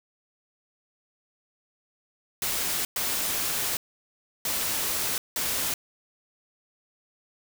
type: noise bursts at uneven times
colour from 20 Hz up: white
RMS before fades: -28 dBFS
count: 4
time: 2.42-2.85 / 2.96-3.77 / 4.45-5.18 / 5.36-5.74 s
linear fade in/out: 2 ms
effects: none